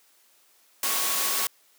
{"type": "tone in noise", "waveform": "sine", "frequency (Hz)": 1108.7, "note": "C#6", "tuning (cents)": 0, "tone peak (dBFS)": -36, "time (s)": [0.83, 1.47], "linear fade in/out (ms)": 2, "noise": "white", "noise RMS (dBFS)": -26, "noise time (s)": [0.83, 1.47], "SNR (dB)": -13, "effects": ["white hiss -61 dBFS RMS until 1.78 s", "high-pass 300 Hz 12 dB/octave"]}